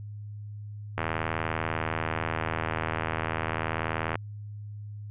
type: click train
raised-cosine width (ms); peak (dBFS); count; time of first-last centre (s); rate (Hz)
0.5; -13; 256; 0.98-4.156; 80.3
effects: added 104 Hz sine -37 dBFS peak until 5.1 s + resampled to 8000 Hz